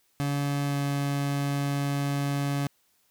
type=tone with pitch glide; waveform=30% pulse; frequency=142.3 to 141.4 Hz; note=C#3 to C#3; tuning=+46 to +35 cents; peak=-23 dBFS; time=0.2-2.67 s; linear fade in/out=0 ms; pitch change=-11 cents; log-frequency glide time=0.66-0.76 s; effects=white hiss -68 dBFS RMS until 3.1 s